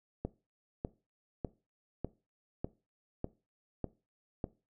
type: click train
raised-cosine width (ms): 2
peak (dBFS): -21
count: 8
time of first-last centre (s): 0.25-4.442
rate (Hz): 1.67
effects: noise-tail reverb RT60 0.3 s tail -19 dB re dry